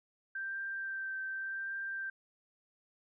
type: tone with vibrato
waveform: sine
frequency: 1568 Hz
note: G6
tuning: in tune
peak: -36 dBFS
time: 0.35-2.1 s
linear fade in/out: 5 ms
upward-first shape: triangle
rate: 0.87 Hz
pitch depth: 17 cents each way
effects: none